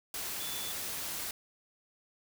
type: tone in noise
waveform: sine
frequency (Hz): 3468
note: A7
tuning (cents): -26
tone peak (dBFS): -42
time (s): 0.4-0.72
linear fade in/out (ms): 2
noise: white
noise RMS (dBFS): -38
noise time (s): 0.14-1.31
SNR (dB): -7
effects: none